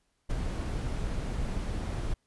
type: noise with ADSR envelope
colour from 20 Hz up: brown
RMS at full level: -28 dBFS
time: 0.29-2.14 s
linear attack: 20 ms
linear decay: 13 ms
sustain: -4 dB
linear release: 7 ms
effects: pink hiss -75 dBFS RMS until 2.26 s + resampled to 24000 Hz